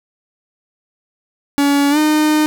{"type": "tone with pitch glide", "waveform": "45% pulse", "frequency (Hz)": [283.5, 305.6], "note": ["C#4", "D#4"], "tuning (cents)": [39, -31], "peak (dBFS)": -11, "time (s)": [1.58, 2.46], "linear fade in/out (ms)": 0, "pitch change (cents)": 130, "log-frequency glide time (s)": [1.9, 1.98], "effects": []}